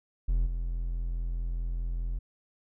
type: tone with level steps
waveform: triangle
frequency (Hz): 42.41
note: E1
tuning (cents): +50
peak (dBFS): -21 / -27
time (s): 0.28-2.19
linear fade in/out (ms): 10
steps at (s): 0.46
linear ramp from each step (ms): 5
effects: none